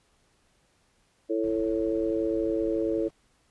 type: harmonic tone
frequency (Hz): 110.7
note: A2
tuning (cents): +11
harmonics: 3 / 4 / 5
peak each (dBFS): -27 / -29 / -31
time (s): 1.29-3.09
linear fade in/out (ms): 20
type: noise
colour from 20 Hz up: brown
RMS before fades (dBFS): -46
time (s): 1.43-3.11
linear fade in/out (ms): 10
effects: pink hiss -67 dBFS RMS until 3.5 s + resampled to 24000 Hz